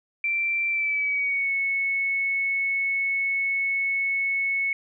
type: tone with pitch glide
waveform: sine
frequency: 2349 to 2204 Hz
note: D7 to C#7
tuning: 0 to -11 cents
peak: -22 dBFS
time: 0.24-4.73 s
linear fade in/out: 2 ms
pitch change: -111 cents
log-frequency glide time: 0.69-1.52 s
effects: none